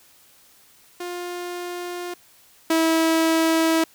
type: tone pair in turn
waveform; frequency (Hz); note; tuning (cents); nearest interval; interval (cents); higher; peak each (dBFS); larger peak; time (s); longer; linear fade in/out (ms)
sawtooth; 353.5 / 324.7; F4 / E4; +21 / -26; minor second; 147; first; -25 / -13; second; 1-2.14 / 2.7-3.84; neither; 5
effects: white hiss -54 dBFS RMS until 3.94 s